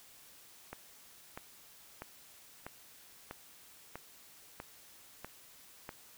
click train, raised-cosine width 0.5 ms, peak -27 dBFS, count 9, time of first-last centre 0.73-5.891 s, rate 1.55 Hz, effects white hiss -58 dBFS RMS until 6.17 s

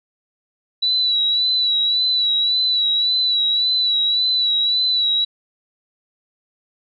sine tone with vibrato, 3938 Hz, B7, 6 cents flat, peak -15 dBFS, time 0.82-5.25 s, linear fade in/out 10 ms, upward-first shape sine, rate 1.8 Hz, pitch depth 41 cents each way, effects none

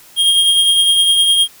square tone with tremolo, 3237 Hz, G#7, 45 cents flat, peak -8 dBFS, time 0.16-1.48 s, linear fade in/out 50 ms, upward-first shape triangle, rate 9.8 Hz, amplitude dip 40%, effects white hiss -43 dBFS RMS until 1.6 s

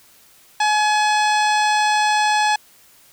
harmonic tone, 847 Hz, G#5, 34 cents sharp, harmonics 1 / 2 / 3 / 4 / 5 / 6 / 7 / 9 / 10, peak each -16 / -22 / -26 / -28 / -30 / -32 / -33 / -35 / -36 dBFS, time 0.6-2.56 s, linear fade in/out 5 ms, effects white hiss -51 dBFS RMS until 3.12 s

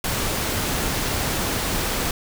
pink noise, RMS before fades -24 dBFS, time 0.04-2.11 s, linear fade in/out 2 ms, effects none

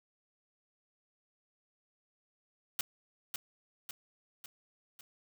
white noise with echo, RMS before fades -33 dBFS, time 2.79-2.81 s, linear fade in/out 2 ms, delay 550 ms, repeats 4, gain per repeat -5 dB, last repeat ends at 5.01 s, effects none

